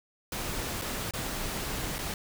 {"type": "noise with dropouts", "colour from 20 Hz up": "pink", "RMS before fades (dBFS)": -34, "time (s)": [0.32, 2.14], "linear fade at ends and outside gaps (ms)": 2, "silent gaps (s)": [[0.815, 0.819], [1.11, 1.136], [1.984, 1.989]], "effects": []}